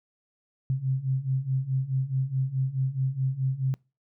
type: beating tone pair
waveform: sine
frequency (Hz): 129.8 / 134.5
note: C3 / C3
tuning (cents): -13 / +48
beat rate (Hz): 4.7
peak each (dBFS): -29 / -26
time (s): 0.7-3.74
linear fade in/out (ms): 0
effects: noise-tail reverb RT60 0.3 s tail -26 dB re dry